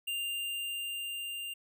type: tone with level ramp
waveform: square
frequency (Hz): 2794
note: F7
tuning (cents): 0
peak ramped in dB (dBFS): -33 to -38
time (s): 0.07-1.54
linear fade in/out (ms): 10
effects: none